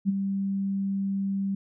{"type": "tone with ADSR envelope", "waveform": "sine", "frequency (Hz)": 196, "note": "G3", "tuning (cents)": 0, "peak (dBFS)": -18, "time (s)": [0.05, 1.55], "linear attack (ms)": 40, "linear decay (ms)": 19, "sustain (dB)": -7, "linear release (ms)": 5, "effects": []}